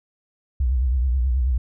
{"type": "tone with vibrato", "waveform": "sine", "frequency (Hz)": 63.4, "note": "B1", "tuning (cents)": 46, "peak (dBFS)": -17, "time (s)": [0.6, 1.58], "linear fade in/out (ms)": 5, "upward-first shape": "triangle", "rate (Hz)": 9.3, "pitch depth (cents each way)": 160, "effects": []}